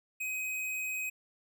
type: tone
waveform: square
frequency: 2521 Hz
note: D#7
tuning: 22 cents sharp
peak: -34 dBFS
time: 0.2-1.1 s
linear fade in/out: 10 ms
effects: none